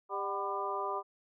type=harmonic tone with a mistuned harmonic; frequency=199.5 Hz; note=G3; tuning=31 cents sharp; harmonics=2 / 3 / 4 / 5 / 6; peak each=-39 / -42 / -40 / -37 / -38 dBFS; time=0.09-1.03 s; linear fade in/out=50 ms; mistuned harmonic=4; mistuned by=-79 cents; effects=none